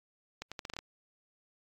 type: accelerating click train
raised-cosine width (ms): 0.2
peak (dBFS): -22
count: 8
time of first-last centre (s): 0.42-0.789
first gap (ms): 96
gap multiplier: 0.79
effects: AAC 64 kbps